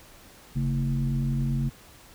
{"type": "tone with frequency modulation", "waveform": "sine", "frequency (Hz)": 138.59, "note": "C#3", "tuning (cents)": 0, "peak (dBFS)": -23, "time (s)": [0.55, 1.7], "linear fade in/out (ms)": 20, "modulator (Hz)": 89.7, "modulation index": 0.91, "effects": ["pink hiss -51 dBFS RMS until 2.14 s"]}